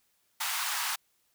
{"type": "high-pass noise", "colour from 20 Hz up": "pink", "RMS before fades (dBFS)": -32, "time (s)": [0.4, 0.96], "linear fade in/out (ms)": 10, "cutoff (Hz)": 830, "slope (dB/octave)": 48, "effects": ["white hiss -72 dBFS RMS until 1.34 s"]}